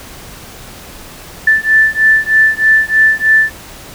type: beating tone pair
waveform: sine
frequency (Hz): 1760 / 1763.2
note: A6 / A6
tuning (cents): 0 / +3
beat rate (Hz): 3.2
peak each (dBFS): -10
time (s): 1.47-3.51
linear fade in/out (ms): 5
effects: pink hiss -33 dBFS RMS until 3.94 s